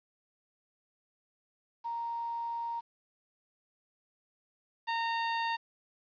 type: tone pair in turn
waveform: sine / sawtooth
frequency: 932.3 / 919.5 Hz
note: A#5 / A#5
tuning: 0 / -24 cents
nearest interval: unison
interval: 24 cents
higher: first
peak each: -33 / -26 dBFS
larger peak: second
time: 1.84-2.81 / 4.87-5.57 s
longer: first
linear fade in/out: 20 ms
effects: resampled to 11025 Hz + 10-bit